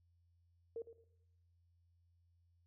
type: tone with echo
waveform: sine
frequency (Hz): 459.2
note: A#4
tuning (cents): -26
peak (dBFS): -40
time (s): 0.76-0.82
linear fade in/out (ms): 2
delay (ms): 110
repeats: 2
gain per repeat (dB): -13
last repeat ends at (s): 1.04
effects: noise-tail reverb RT60 0.8 s tail -18 dB re dry + added 86 Hz sine -70 dBFS peak until 2.66 s